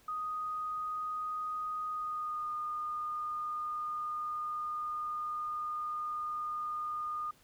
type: tone with pitch glide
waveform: sine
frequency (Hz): 1244.5 to 1221.7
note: D#6 to D#6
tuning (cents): 0 to -32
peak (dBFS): -34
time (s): 0.08-7.31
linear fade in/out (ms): 5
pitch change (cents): -32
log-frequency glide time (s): 1.88-2.53
effects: pink hiss -64 dBFS RMS until 7.43 s